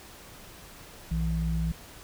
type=tone pair together; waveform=sine; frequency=60.05 / 163.4 Hz; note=B1 / E3; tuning=-48 / -15 cents; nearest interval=octave + perfect fourth; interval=1733 cents; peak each=-28 dBFS; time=1.11-1.72 s; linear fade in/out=5 ms; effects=pink hiss -48 dBFS RMS until 2.03 s